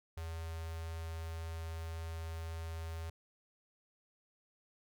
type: tone with notch filter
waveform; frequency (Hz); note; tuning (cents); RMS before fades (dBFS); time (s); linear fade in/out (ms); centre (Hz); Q
square; 81.9; E2; -11; -42; 0.17-3.1; 5; 260; 1.2
effects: none